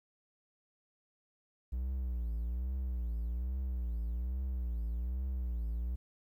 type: tone with vibrato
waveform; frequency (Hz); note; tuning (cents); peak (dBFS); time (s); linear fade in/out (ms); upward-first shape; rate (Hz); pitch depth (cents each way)
triangle; 60.7; B1; -29; -31; 1.72-5.96; 10; triangle; 1.2; 140
effects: 12-bit